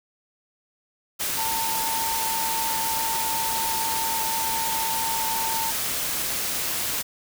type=tone in noise; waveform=sine; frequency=901 Hz; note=A5; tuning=41 cents sharp; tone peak=-27 dBFS; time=1.37-5.72 s; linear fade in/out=20 ms; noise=white; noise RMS=-27 dBFS; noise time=1.19-7.03 s; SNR=-3 dB; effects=none